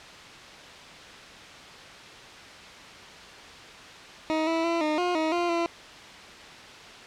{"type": "tone with pitch steps", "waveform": "20% pulse", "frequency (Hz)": [315.2, 327.8, 336.1, 305.6, 356, 316.4, 347.8, 338.7], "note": ["D#4", "E4", "E4", "D#4", "F4", "D#4", "F4", "E4"], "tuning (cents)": [23, -10, 34, -31, 33, 29, -7, 47], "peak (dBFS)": -19, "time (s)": [4.3, 5.66], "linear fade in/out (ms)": 0, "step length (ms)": 170, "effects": ["white hiss -44 dBFS RMS until 7.06 s", "low-pass 4000 Hz 12 dB/octave"]}